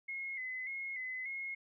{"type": "tone with vibrato", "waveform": "sine", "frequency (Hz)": 2093, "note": "C7", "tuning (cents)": 0, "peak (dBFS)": -38, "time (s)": [0.08, 1.55], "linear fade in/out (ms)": 10, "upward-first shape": "square", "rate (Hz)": 1.7, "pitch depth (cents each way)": 55, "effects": []}